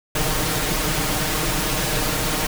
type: noise with comb filter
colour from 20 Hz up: pink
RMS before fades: -22 dBFS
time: 0.15-2.47 s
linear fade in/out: 5 ms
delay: 6.5 ms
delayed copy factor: +0.7
effects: none